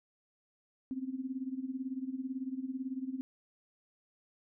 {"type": "tone with tremolo", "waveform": "sine", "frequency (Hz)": 261.6, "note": "C4", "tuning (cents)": 0, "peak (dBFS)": -32, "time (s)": [0.91, 3.21], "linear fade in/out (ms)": 0, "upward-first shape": "sine", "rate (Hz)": 18, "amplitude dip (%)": 80, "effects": []}